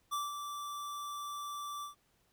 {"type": "tone with ADSR envelope", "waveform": "square", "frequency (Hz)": 1166, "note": "D6", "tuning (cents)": -13, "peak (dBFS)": -33, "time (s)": [0.11, 1.95], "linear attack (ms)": 23, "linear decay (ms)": 180, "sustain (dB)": -7, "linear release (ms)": 120, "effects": ["pink hiss -73 dBFS RMS until 2.32 s"]}